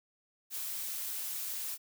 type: noise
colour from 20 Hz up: blue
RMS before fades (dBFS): -38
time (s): 0.5-1.78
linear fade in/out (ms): 50
effects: none